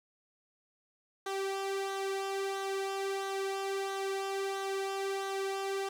sawtooth tone with flanger, 390 Hz, G4, 9 cents flat, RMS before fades -35 dBFS, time 1.26-5.89 s, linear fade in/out 5 ms, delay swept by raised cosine 0.39 to 2.09 ms, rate 1.5 Hz, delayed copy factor -0.6, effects low-pass 10000 Hz 12 dB/octave + 9-bit

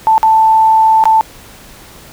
sine tone with dropouts, 883 Hz, A5, 6 cents sharp, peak -5 dBFS, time 0.07-1.21 s, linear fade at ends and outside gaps 0 ms, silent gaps 0.18-0.23 / 1.039-1.055 s, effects pink hiss -37 dBFS RMS until 2.12 s

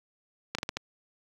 slowing click train, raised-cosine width 0.2 ms, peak -13 dBFS, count 5, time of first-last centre 0.55-0.77 s, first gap 35 ms, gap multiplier 1.31, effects high-pass 60 Hz 12 dB/octave + 8-bit

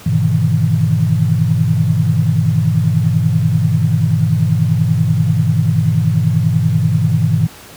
sine chord, E major seventh, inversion first, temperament just, 103.01 / 123.61 / 154.51 / 164.81 Hz, G#2 / B2 / D#3 / E3, -14 / +2 / -12 / 0 cents, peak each -16 dBFS, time 0.06-7.47 s, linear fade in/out 5 ms, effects pink hiss -37 dBFS RMS until 7.76 s + high-pass 60 Hz 12 dB/octave

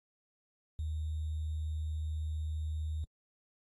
sine tone with sample-and-hold, 77.78 Hz, D#2, in tune, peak -33 dBFS, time 0.79-3.04 s, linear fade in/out 0 ms, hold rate 3675 Hz, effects AAC 32 kbps

